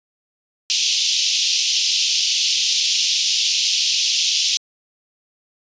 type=band-pass noise; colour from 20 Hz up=white; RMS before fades=-19 dBFS; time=0.7-4.57 s; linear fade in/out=0 ms; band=2700 to 6200 Hz; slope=48 dB/octave; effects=resampled to 16000 Hz